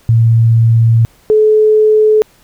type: tone pair in turn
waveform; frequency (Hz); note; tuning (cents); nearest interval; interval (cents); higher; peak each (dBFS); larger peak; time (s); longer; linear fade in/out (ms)
sine; 114.5 / 430.2; A#2 / A4; -31 / -39; octave + major seventh; 2292; second; -5; neither; 0.09-1.05 / 1.3-2.22; first; 0
effects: pink hiss -48 dBFS RMS until 2.43 s